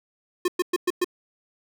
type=tone bursts; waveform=square; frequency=358.2 Hz; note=F4; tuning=44 cents sharp; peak=-20 dBFS; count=5; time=0.45-1.045 s; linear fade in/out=5 ms; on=31 ms; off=110 ms; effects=none

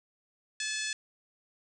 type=harmonic tone; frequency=863 Hz; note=A5; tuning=34 cents flat; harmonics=2 / 3 / 4 / 5 / 6 / 7 / 8 / 9 / 10; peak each=-37 / -39 / -40 / -41 / -42 / -42 / -43 / -44 / -44 dBFS; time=0.6-0.93 s; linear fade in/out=2 ms; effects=none

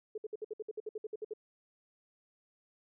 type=tone bursts; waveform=sine; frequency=429.7 Hz; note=A4; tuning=41 cents flat; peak=-36 dBFS; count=14; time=0.15-1.336 s; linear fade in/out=5 ms; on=29 ms; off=60 ms; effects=none

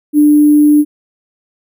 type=tone with sample-and-hold; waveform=sine; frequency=296.8 Hz; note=D4; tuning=18 cents sharp; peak=-4 dBFS; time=0.13-0.85 s; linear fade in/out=50 ms; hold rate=11025 Hz; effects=none

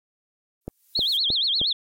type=noise with exponential growth; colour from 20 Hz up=violet; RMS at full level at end=-36 dBFS; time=0.61-1.17 s; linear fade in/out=5 ms; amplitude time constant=120 ms
type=click train; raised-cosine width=2 ms; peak=-18 dBFS; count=4; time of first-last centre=0.68-1.615 s; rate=3.21 Hz
type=tone with vibrato; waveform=sine; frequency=3729 Hz; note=A#7; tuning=in tune; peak=-20 dBFS; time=0.95-1.73 s; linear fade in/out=5 ms; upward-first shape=sine; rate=8.5 Hz; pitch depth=280 cents each way
effects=AAC 48 kbps

